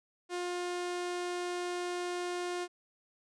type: tone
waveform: sawtooth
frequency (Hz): 354.9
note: F4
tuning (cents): +28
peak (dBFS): -30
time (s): 0.29-2.68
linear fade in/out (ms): 50
effects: resampled to 22050 Hz